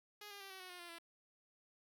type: tone with pitch steps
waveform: 5% pulse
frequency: 415.3 / 403 / 391.1 / 379.5 / 368.3 / 357.4 / 346.8 / 336.5 Hz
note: G#4 / G4 / G4 / F#4 / F#4 / F4 / F4 / E4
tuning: 0 / +48 / -4 / +44 / -8 / +40 / -12 / +36 cents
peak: -39 dBFS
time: 0.21-0.986 s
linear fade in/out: 5 ms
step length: 97 ms
effects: none